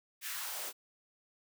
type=noise with high-pass filter sweep; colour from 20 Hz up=white; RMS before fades=-40 dBFS; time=0.21-0.73 s; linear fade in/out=50 ms; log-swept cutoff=2100 to 380 Hz; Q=1.9; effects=none